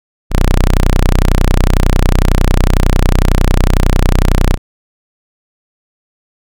sawtooth tone, 31 Hz, B0, 7 cents sharp, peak -3 dBFS, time 0.3-4.58 s, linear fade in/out 50 ms, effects none

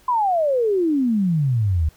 sine exponential sweep, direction down, 1030 to 73.42 Hz, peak -16 dBFS, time 0.08-1.89 s, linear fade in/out 5 ms, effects pink hiss -54 dBFS RMS until 1.96 s

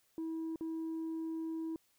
sine tone with dropouts, 323.8 Hz, E4, 31 cents flat, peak -34 dBFS, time 0.18-1.76 s, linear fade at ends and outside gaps 1 ms, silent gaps 0.559-0.609 s, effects tanh soft clip ceiling -35 dBFS + white hiss -73 dBFS RMS until 1.98 s

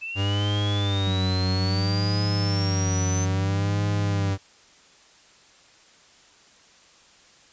sine linear sweep, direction up, 2609 to 6180 Hz, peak -30 dBFS, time 0.01-3.26 s, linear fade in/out 20 ms
45% pulse tone with vibrato, 97.9 Hz, G2, 2 cents flat, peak -22 dBFS, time 0.15-4.38 s, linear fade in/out 50 ms, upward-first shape sine, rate 0.6 Hz, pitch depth 82 cents each way
sine tone with pitch glide, 183.7 to 166.52 Hz, F#3 to E3, -12 to +18 cents, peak -30 dBFS, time 1.07-4.31 s, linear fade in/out 0 ms, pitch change -170 cents, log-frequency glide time 1.33-3.09 s
effects white hiss -54 dBFS RMS until 7.52 s + resampled to 16000 Hz

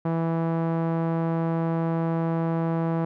sawtooth tone with low-pass filter, 164.81 Hz, E3, in tune, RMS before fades -25 dBFS, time 0.05-3.05 s, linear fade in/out 5 ms, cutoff 1000 Hz, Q 1.1, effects none

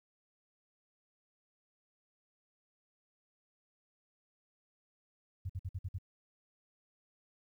sine tone bursts, 92.9 Hz, F#2, 7 cents sharp, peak -35 dBFS, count 6, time 5.45-5.985 s, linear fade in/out 10 ms, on 45 ms, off 53 ms, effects 12-bit

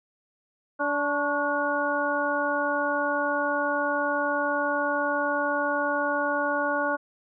harmonic tone with a mistuned harmonic, 290 Hz, D4, 22 cents flat, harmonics 1 / 2 / 3 / 4 / 5, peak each -32 / -28 / -31 / -31 / -28 dBFS, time 0.79-6.97 s, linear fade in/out 20 ms, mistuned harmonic 4, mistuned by -70 cents, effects none

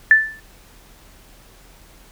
sine tone with exponential decay, 1760 Hz, A6, in tune, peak -4 dBFS, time 0.11-0.4 s, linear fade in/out 1 ms, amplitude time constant 63 ms, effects added 40 Hz sine -49 dBFS peak until 2.11 s + pink hiss -49 dBFS RMS until 2.11 s

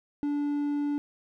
triangle tone, 290.1 Hz, D4, 21 cents flat, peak -24 dBFS, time 0.23-0.98 s, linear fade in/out 0 ms, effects none

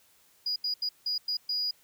sine tone bursts at uneven times, 4900 Hz, D#8, 27 cents flat, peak -26 dBFS, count 6, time 0.46-0.56 / 0.64-0.74 / 0.82-0.89 / 1.06-1.18 / 1.28-1.37 / 1.49-1.71 s, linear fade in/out 5 ms, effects tanh soft clip ceiling -24 dBFS + white hiss -63 dBFS RMS until 1.83 s

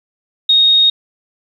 sine tone, 3729 Hz, A#7, in tune, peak -7 dBFS, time 0.49-0.9 s, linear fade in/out 5 ms, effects 8-bit

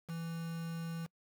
triangle tone with quantisation, 165.6 Hz, E3, 8 cents sharp, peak -36 dBFS, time 0.08-1.07 s, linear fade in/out 20 ms, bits 8, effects noise-tail reverb RT60 0.1 s tail -26 dB re dry

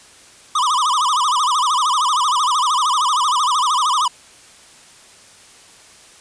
square tone with vibrato, 1108.7 Hz, C#6, in tune, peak -15 dBFS, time 0.55-4.08 s, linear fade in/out 5 ms, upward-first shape sine, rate 13 Hz, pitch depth 230 cents each way, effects white hiss -45 dBFS RMS until 6.2 s + resampled to 22050 Hz

